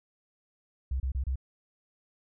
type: tone bursts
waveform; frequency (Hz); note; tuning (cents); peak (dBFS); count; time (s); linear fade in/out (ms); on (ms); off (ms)
sine; 65.41; C2; 0; -27; 4; 0.91-1.357; 5; 90; 29
effects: none